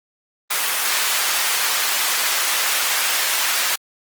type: high-pass noise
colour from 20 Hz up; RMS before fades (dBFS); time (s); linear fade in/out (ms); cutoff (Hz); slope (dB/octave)
pink; -20; 0.5-3.76; 10; 1200; 12
effects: Opus 24 kbps